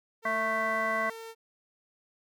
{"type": "tone", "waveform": "sawtooth", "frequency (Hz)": 452.5, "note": "A4", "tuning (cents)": 48, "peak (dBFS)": -37, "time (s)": [0.22, 1.35], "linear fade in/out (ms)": 50}
{"type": "harmonic tone", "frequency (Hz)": 220.4, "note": "A3", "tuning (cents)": 3, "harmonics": [1, 3, 5, 7, 9], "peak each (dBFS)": [-40, -32, -31, -35, -32], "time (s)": [0.25, 1.1], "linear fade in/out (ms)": 5}
{"effects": []}